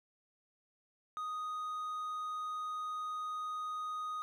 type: tone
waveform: triangle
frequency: 1244.5 Hz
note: D#6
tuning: in tune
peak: -35 dBFS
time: 1.17-4.22 s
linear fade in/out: 0 ms
effects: none